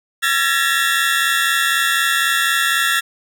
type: tone cluster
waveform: 30% pulse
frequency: 1354 / 1668 / 1752 / 1890 Hz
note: E6 / G#6 / A6 / A#6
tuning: +46 / +7 / -8 / +23 cents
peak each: -18 dBFS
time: 0.22-3.01 s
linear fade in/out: 20 ms
effects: none